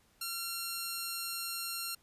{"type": "tone pair together", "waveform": "10% pulse", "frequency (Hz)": [1370, 4280], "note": ["F6", "C8"], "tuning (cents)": [-34, 38], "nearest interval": "octave + minor sixth", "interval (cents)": 1972, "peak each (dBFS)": [-32, -31], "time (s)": [0.21, 1.95], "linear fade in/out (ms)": 5, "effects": ["pink hiss -68 dBFS RMS until 2.02 s", "resampled to 32000 Hz"]}